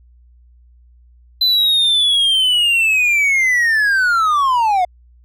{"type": "linear sweep", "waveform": "triangle", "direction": "down", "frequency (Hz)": [4050, 698.5], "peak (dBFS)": -10, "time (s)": [1.41, 4.85], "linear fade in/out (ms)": 5, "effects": ["added 60 Hz sine -45 dBFS peak until 5.24 s"]}